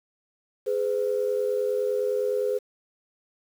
sine tone pair together, 417 / 506.8 Hz, G#4 / B4, +7 / +45 cents, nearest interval minor third, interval 338 cents, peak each -25 dBFS, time 0.66-2.59 s, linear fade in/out 20 ms, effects tanh soft clip ceiling -15 dBFS + 8-bit

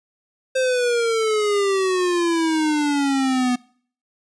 square exponential sweep, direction down, 525 to 245.3 Hz, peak -18 dBFS, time 0.55-3.56 s, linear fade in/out 10 ms, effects noise-tail reverb RT60 0.5 s tail -22 dB re dry + resampled to 22050 Hz

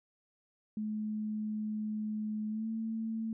sine tone with pitch glide, 214 to 223.3 Hz, A3 to A3, -48 to +26 cents, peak -33 dBFS, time 0.77-3.33 s, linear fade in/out 2 ms, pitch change +74 cents, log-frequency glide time 2.49-2.68 s, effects none

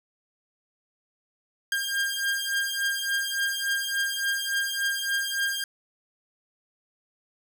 sawtooth beating tone pair, 1604 / 1607.5 Hz, G6 / G6, +39 / +43 cents, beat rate 3.5 Hz, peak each -25 / -25 dBFS, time 1.72-5.64 s, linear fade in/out 2 ms, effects none

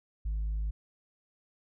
sine tone, 52.7 Hz, G#1, 26 cents sharp, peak -27 dBFS, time 0.25-0.71 s, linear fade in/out 10 ms, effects tanh soft clip ceiling -28 dBFS

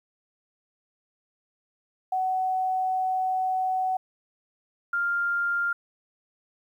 sine tone pair in turn, 749 / 1398.1 Hz, F#5 / F6, +21 / +1 cents, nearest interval major seventh, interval 1080 cents, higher second, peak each -23 dBFS, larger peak neither, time 2.12-3.97 / 4.93-5.73 s, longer first, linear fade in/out 5 ms, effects 10-bit

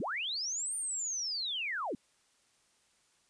sine linear two-way sweep, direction up then down, 131.2 to 9100 to 191 Hz, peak -33 dBFS, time 0-1.95 s, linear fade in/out 2 ms, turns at 0.76 s, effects white hiss -70 dBFS RMS until 3.29 s + resampled to 22050 Hz

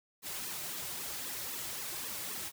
white noise with flanger, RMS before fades -40 dBFS, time 0.22-2.52 s, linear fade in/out 50 ms, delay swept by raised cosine 1.3 to 4.4 ms, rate 3.8 Hz, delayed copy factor -0.9, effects none

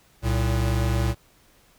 square tone pair together, 63.89 / 113.7 Hz, C2 / A#2, -41 / -43 cents, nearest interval minor seventh, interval 998 cents, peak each -24 dBFS, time 0.22-1.15 s, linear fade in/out 50 ms, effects pink hiss -58 dBFS RMS until 1.78 s

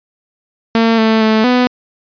sawtooth tone with pitch steps, 227.3 / 221.5 / 218.8 / 249 Hz, A#3 / A3 / A3 / B3, -43 / +12 / -9 / +14 cents, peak -5 dBFS, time 0.75-1.67 s, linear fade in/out 0 ms, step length 230 ms, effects resampled to 11025 Hz

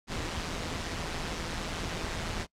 pink noise with amplitude modulation, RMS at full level -32 dBFS, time 0.07-2.47 s, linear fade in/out 50 ms, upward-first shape sine, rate 165 Hz, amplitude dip 55%, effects noise-tail reverb RT60 0.1 s tail -24 dB re dry + low-pass 6000 Hz 12 dB/octave

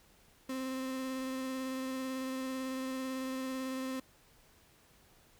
35% pulse tone with vibrato, 261.6 Hz, C4, in tune, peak -34 dBFS, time 0.49-4 s, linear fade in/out 5 ms, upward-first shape sine, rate 18 Hz, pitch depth 14 cents each way, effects pink hiss -64 dBFS RMS until 5.39 s

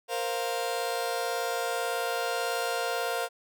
sawtooth chord, Bb suspended second, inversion none, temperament just, 466.2 / 524.4 / 699.2 Hz, Bb4 / C5 / F5, 0 / +4 / +2 cents, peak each -29 / -30 / -28 dBFS, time 0.08-3.29 s, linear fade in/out 50 ms, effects none

